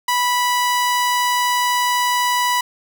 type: tone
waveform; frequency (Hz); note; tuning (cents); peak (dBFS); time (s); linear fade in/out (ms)
sawtooth; 984; B5; -7; -12; 0.08-2.61; 5
effects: none